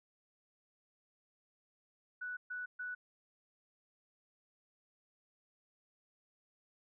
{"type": "tone bursts", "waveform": "sine", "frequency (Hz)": 1480, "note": "F#6", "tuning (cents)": 0, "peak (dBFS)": -39, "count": 3, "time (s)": [2.21, 2.95], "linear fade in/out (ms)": 10, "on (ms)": 160, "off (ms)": 130, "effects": []}